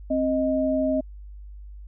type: tone pair together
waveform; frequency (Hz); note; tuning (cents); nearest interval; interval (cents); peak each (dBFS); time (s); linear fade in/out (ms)
sine; 264.3 / 623.6; C4 / D#5; +18 / +4; octave + minor third; 1486; -23; 0.1-1.01; 10
effects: added 50 Hz sine -38 dBFS peak until 1.87 s